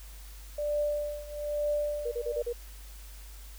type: tone with tremolo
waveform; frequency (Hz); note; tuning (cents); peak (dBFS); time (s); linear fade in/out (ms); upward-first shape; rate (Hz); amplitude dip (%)
sine; 590; D5; +8; -25; 0.58-2.42; 5; triangle; 1.1; 90
type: tone bursts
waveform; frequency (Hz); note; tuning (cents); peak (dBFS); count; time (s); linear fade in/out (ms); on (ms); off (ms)
sine; 477.2; A#4; +41; -29; 5; 2.05-2.53; 10; 68; 35
effects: added 50 Hz sine -44 dBFS peak until 3.58 s + white hiss -53 dBFS RMS until 3.58 s